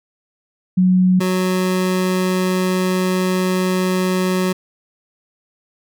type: tone pair in turn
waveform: sine / 25% pulse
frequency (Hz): 183.9 / 184.56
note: F#3 / F#3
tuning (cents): -10 / -4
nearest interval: unison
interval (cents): 6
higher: second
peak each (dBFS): -10 / -12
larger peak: first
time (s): 0.77-1.2 / 1.2-4.53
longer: second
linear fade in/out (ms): 10
effects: none